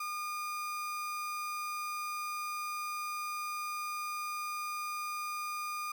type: tone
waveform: 35% pulse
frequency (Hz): 1215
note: D#6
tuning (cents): -42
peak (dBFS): -34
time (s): 0-5.92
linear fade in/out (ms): 5
effects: none